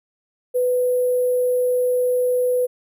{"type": "tone with sample-and-hold", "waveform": "sine", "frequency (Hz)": 498.3, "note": "B4", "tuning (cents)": 15, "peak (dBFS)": -16, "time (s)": [0.54, 2.67], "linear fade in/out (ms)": 20, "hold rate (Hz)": 11025, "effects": []}